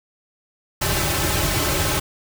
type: noise with comb filter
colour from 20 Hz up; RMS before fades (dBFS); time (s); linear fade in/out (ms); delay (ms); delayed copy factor
pink; -21; 0.81-2; 10; 4.2; -0.9
effects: none